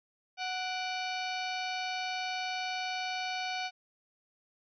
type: harmonic tone with a mistuned harmonic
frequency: 740 Hz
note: F#5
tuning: in tune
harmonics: 1 / 2 / 3 / 4 / 5 / 6 / 7 / 8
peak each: -36 / -42 / -39 / -43 / -46 / -43 / -51 / -51 dBFS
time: 0.37-3.71 s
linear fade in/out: 50 ms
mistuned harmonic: 3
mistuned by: +91 cents
effects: none